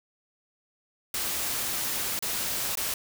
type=noise with dropouts; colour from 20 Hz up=white; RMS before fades=-30 dBFS; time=1.14-2.94 s; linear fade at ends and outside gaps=2 ms; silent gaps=2.191-2.224 / 2.754-2.772 s; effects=none